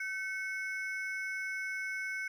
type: ring-modulated tone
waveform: triangle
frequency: 1864.7 Hz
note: A#6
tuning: in tune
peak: -30 dBFS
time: 0-2.28 s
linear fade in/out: 5 ms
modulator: 335 Hz
effects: none